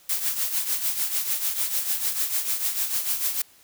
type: noise with tremolo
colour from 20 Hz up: blue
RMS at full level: -23 dBFS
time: 0.09-3.42 s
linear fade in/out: 5 ms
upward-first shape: triangle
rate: 6.7 Hz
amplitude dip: 70%
effects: white hiss -55 dBFS RMS until 3.63 s